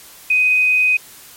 sine tone, 2504 Hz, D#7, 10 cents sharp, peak -11 dBFS, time 0.3-0.97 s, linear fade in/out 5 ms, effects white hiss -41 dBFS RMS until 1.36 s + MP3 64 kbps

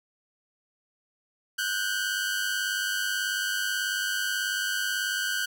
sawtooth tone pair together, 1469.7 / 1568 Hz, F#6 / G6, -12 / 0 cents, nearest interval minor second, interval 112 cents, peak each -26 dBFS, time 1.58-5.46 s, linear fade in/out 10 ms, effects none

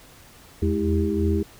sine tone cluster, 81.1 / 84.1 / 210.4 / 322.9 / 397.2 Hz, E2 / E2 / G#3 / E4 / G4, -28 / +35 / +23 / -36 / +23 cents, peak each -26 dBFS, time 0.62-1.43 s, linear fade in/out 5 ms, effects pink hiss -49 dBFS RMS until 1.59 s

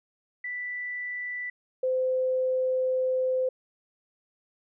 sine tone pair in turn, 1975.5 / 514.7 Hz, B6 / C5, 0 / -29 cents, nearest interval octave + major seventh, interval 2329 cents, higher first, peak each -31 / -23 dBFS, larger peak second, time 0.44-1.5 / 1.83-3.49 s, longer second, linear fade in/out 5 ms, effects none

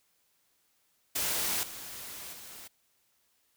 white noise with level steps, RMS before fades -31 / -43 / -47 dBFS, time 1.15-2.68 s, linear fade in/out 10 ms, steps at 1.63 / 2.33 s, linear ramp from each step 2 ms, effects white hiss -72 dBFS RMS until 3.56 s

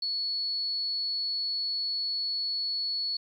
sine tone, 4400 Hz, C#8, 14 cents flat, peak -28 dBFS, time 0.02-3.17 s, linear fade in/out 5 ms, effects 11-bit

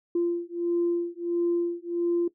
sine beating tone pair, 344 / 345.5 Hz, F4 / F4, -26 / -19 cents, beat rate 1.5 Hz, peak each -26 dBFS, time 0.15-2.28 s, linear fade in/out 5 ms, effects noise-tail reverb RT60 0.1 s tail -17 dB re dry + tanh soft clip ceiling -17 dBFS

